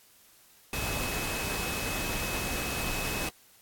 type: tone in noise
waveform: sine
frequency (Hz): 2567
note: E7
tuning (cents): -47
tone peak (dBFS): -37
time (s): 0.73-3.29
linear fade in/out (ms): 2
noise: pink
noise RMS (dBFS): -33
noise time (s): 0.73-3.29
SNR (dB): -7
effects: white hiss -59 dBFS RMS until 3.61 s + AAC 64 kbps